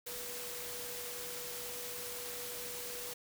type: tone in noise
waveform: sine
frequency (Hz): 487.5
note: B4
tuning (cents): -23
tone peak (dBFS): -48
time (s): 0.06-3.14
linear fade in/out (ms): 10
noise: white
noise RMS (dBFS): -43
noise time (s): 0.06-3.14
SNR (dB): -8
effects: none